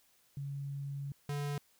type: tone pair in turn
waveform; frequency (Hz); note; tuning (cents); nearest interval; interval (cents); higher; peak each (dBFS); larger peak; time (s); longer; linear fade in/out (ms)
sine / square; 140 / 144.35; C#3 / D3; +18 / -30; minor second; 52; second; -37 / -35; second; 0.37-1.12 / 1.29-1.58; first; 2
effects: white hiss -69 dBFS RMS until 1.79 s